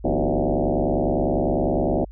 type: tone with frequency modulation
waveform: sine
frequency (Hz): 164.81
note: E3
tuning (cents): 0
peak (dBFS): -18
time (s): 0.04-2.05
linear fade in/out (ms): 10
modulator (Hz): 69.9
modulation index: 7.8
effects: added 52 Hz sine -37 dBFS peak until 2.11 s